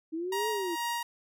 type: linear two-way sweep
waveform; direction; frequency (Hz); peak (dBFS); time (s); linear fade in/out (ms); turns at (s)
sine; up then down; 311.1 to 440 to 324.6; -31; 0.12-0.76; 20; 0.49
type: tone with tremolo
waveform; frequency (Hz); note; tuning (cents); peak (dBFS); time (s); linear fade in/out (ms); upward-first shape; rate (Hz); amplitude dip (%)
sawtooth; 944; A#5; +22; -26; 0.32-1.03; 5; sine; 2.2; 45
effects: none